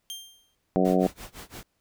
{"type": "tone with exponential decay", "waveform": "sawtooth", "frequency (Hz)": 3180, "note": "G7", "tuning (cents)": 24, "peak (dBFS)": -29, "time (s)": [0.1, 0.55], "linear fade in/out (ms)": 0, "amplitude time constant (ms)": 97}
{"type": "harmonic tone", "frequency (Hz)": 92.5, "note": "F#2", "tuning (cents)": 0, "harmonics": [2, 3, 4, 5, 6, 7, 8], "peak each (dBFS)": [-24, -26, -27, -28, -29, -29, -30], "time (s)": [0.76, 1.07], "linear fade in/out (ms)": 0}
{"type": "noise with tremolo", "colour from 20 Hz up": "pink", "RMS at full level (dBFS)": -40, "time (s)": [0.85, 1.63], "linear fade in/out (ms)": 0, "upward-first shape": "sine", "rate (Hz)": 5.9, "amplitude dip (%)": 95}
{"effects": ["pink hiss -74 dBFS RMS until 1.8 s"]}